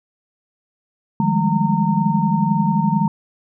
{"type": "tone cluster", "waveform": "sine", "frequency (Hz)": [153.9, 175.9, 200.2, 211.6, 918], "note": ["D#3", "F3", "G3", "G#3", "A#5"], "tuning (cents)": [-19, 13, 37, 33, -27], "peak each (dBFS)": -21, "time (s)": [1.2, 3.08], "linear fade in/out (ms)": 2, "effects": []}